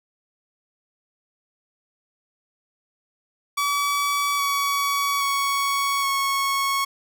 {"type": "tone with pitch steps", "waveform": "sawtooth", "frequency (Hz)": [1143, 1129.2, 1115.6, 1102.2], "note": ["D6", "C#6", "C#6", "C#6"], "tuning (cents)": [-47, 32, 11, -10], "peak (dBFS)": -17, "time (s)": [3.57, 6.85], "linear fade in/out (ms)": 10, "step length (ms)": 820, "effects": []}